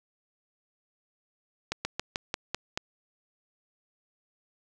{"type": "slowing click train", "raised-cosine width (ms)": 0.2, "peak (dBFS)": -12, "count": 7, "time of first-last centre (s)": [1.72, 2.775], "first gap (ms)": 130, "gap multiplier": 1.12, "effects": []}